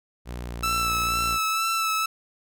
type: tone with pitch glide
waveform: sawtooth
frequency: 60.5 to 58.54 Hz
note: B1 to A#1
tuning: -35 to +8 cents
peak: -28 dBFS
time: 0.25-1.39 s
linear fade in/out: 50 ms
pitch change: -57 cents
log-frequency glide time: 0.45-0.56 s
type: tone with vibrato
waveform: sawtooth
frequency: 1318.5 Hz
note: E6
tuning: in tune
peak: -19 dBFS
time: 0.63-2.06 s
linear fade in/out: 5 ms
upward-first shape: sine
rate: 2.1 Hz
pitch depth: 24 cents each way
effects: none